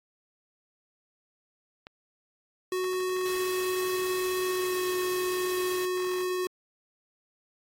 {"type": "click", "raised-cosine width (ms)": 0.3, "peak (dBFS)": -27, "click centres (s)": 1.869}
{"type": "tone with pitch glide", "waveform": "square", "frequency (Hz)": [369.1, 365.7], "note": ["F#4", "F#4"], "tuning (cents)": [-4, -20], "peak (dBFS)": -28, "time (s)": [2.72, 6.47], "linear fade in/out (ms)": 2, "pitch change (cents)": -16, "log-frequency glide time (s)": [4.45, 4.85]}
{"type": "noise", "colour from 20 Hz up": "white", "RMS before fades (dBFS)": -40, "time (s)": [3.25, 5.86], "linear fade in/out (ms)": 10}
{"effects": ["AAC 48 kbps"]}